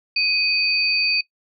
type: tone pair together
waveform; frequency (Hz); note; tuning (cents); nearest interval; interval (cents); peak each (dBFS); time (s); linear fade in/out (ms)
sine; 2503 / 4585; D#7 / D8; +10 / -42; minor seventh; 1048; -20; 0.16-1.21; 5
effects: noise-tail reverb RT60 0.1 s tail -18 dB re dry